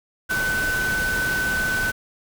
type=tone in noise; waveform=sine; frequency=1511 Hz; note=F#6; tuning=36 cents sharp; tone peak=-21 dBFS; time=0.29-1.92 s; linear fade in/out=20 ms; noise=pink; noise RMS=-29 dBFS; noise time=0.29-1.92 s; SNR=+5 dB; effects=none